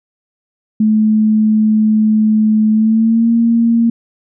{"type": "tone with pitch glide", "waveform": "sine", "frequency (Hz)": [216, 231.5], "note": ["A3", "A#3"], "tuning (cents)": [-32, -12], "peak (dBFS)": -8, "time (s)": [0.8, 3.9], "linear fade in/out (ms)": 5, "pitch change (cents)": 120, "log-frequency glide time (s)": [2.71, 3.3], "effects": []}